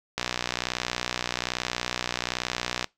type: click train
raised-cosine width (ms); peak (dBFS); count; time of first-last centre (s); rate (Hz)
0.2; -9; 164; 0.18-2.843; 61.2
effects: noise-tail reverb RT60 0.2 s tail -23 dB re dry